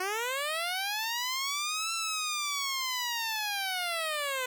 10% pulse linear two-way sweep, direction up then down, 360.1 to 1347 to 499.6 Hz, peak -22 dBFS, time 0-4.46 s, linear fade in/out 5 ms, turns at 1.93 s, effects none

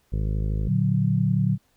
harmonic tone, 52.6 Hz, G#1, 23 cents sharp, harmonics 1 / 2 / 3 / 4 / 5 / 6 / 7 / 8 / 9 / 10, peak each -24 / -28 / -31 / -38 / -47 / -47 / -45 / -46 / -46 / -51 dBFS, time 0.12-0.69 s, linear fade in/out 10 ms
sine chord, Bb augmented, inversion none, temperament equal with one note detuned, 116.07 / 146.83 / 185 Hz, Bb2 / D3 / F#3, -7 / 0 / 0 cents, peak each -23 dBFS, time 0.66-1.58 s, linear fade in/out 50 ms
effects pink hiss -66 dBFS RMS until 1.76 s

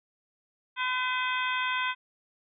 harmonic tone with a mistuned harmonic, 507 Hz, B4, 45 cents sharp, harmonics 2 / 3 / 4 / 5 / 6 / 7, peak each -31 / -32 / -35 / -34 / -37 / -40 dBFS, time 0.76-1.95 s, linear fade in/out 50 ms, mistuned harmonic 6, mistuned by +98 cents, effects none

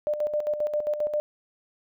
sine tone with tremolo, 598 Hz, D5, 31 cents sharp, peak -22 dBFS, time 0.07-1.2 s, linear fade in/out 0 ms, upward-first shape square, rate 7.5 Hz, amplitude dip 60%, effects none

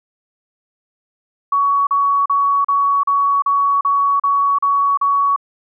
sine tone bursts, 1123 Hz, C#6, 22 cents sharp, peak -12 dBFS, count 10, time 1.52-5.362 s, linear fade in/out 5 ms, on 350 ms, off 38 ms, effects none

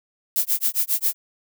violet noise with tremolo, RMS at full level -19 dBFS, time 0.36-1.14 s, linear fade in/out 0 ms, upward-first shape sine, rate 7.4 Hz, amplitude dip 100%, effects none

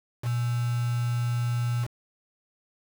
sine tone with quantisation, 120 Hz, B2, 49 cents flat, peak -24 dBFS, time 0.22-1.88 s, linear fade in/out 50 ms, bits 6, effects none

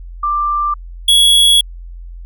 sine / square tone pair in turn, 1182 / 3350 Hz, D6 / G#7, +11 / +14 cents, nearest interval octave + tritone, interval 1803 cents, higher second, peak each -13 / -7 dBFS, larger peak second, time 0.23-0.74 / 1.08-1.61 s, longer second, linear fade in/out 5 ms, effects added 43 Hz sine -28 dBFS peak until 2.25 s

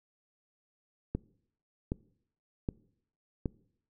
click train, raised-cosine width 3 ms, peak -18 dBFS, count 4, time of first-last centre 1.15-3.458 s, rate 1.3 Hz, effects noise-tail reverb RT60 0.7 s tail -23 dB re dry

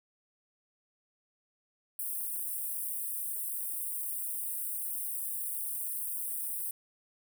white high-pass noise, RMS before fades -36 dBFS, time 1.99-6.71 s, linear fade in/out 2 ms, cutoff 8500 Hz, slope 96 dB/octave, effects none

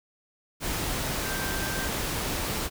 sine tone in noise, 1568 Hz, G6, in tune, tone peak -35 dBFS, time 1.22-1.9 s, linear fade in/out 50 ms, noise pink, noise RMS -30 dBFS, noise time 0.6-2.7 s, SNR -8 dB, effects none

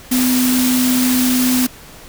sine tone in noise, 252.8 Hz, B3, 41 cents sharp, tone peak -13 dBFS, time 0.11-1.67 s, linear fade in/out 10 ms, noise white, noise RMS -20 dBFS, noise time 0.11-1.67 s, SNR +4 dB, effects pink hiss -39 dBFS RMS until 2.08 s

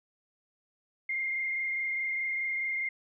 sine tone with frequency modulation, 2117 Hz, C7, 20 cents sharp, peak -29 dBFS, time 1.09-2.89 s, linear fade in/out 5 ms, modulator 24.8 Hz, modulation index 1.4, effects none

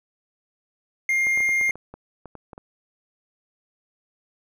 triangle tone, 2119 Hz, C7, 21 cents sharp, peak -17 dBFS, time 1.09-1.71 s, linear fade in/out 2 ms
clicks, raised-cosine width 1 ms, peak -25 dBFS, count 12, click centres 1.269 / 1.375 / 1.405 / 1.491 / 1.612 / 1.694 / 1.756 / 1.94 / 2.257 / 2.353 / 2.532 / 2.579 s
effects none

